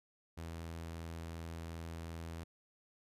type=tone; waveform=sawtooth; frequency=82.7 Hz; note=E2; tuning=6 cents sharp; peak=-39 dBFS; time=0.37-2.44 s; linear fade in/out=10 ms; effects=resampled to 32000 Hz